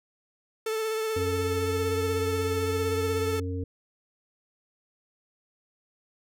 45% pulse tone with vibrato, 440 Hz, A4, in tune, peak -27 dBFS, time 0.66-3.4 s, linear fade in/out 5 ms, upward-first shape triangle, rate 16 Hz, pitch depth 27 cents each way
harmonic tone, 91.4 Hz, F#2, 21 cents flat, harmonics 1 / 3 / 5, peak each -30 / -35 / -37 dBFS, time 1.16-3.64 s, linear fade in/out 5 ms
effects none

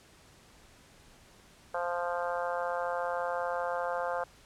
harmonic tone, 174.61 Hz, F3, in tune, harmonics 3 / 4 / 5 / 6 / 7 / 8 / 9, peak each -34 / -36 / -38 / -40 / -41 / -42 / -43 dBFS, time 1.74-4.24 s, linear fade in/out 5 ms, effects pink hiss -58 dBFS RMS until 4.45 s + low-pass 10000 Hz 12 dB/octave

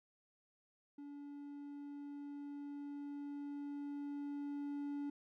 triangle tone with level ramp, 286.6 Hz, D4, 42 cents flat, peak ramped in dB -46 to -37 dBFS, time 0.98-5.1 s, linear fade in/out 5 ms, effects none

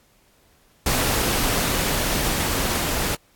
pink noise with level ramp, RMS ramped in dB -21 to -24 dBFS, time 0.86-3.15 s, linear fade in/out 2 ms, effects pink hiss -59 dBFS RMS until 3.35 s + AAC 64 kbps

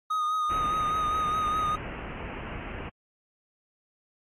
triangle tone with vibrato, 1243 Hz, D#6, 2 cents flat, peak -23 dBFS, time 0.1-1.76 s, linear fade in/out 10 ms, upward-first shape sine, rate 4.9 Hz, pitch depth 28 cents each way
pink low-pass noise, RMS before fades -37 dBFS, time 0.49-2.9 s, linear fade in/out 20 ms, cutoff 2900 Hz, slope 96 dB/octave
effects AAC 48 kbps

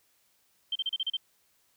sine tone bursts, 3136 Hz, G7, in tune, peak -27 dBFS, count 7, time 0.72-1.169 s, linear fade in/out 5 ms, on 35 ms, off 34 ms, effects white hiss -69 dBFS RMS until 1.76 s

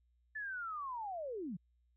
sine linear sweep, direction down, 1760 to 154.6 Hz, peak -39 dBFS, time 0.35-1.57 s, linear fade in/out 10 ms, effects added 60 Hz sine -70 dBFS peak until 1.96 s

